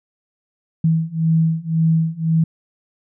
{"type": "beating tone pair", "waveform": "sine", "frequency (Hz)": [161.1, 163], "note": ["E3", "E3"], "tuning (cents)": [-39, -19], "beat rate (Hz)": 1.9, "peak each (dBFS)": [-18, -17], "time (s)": [0.84, 2.44], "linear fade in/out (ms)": 5, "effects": []}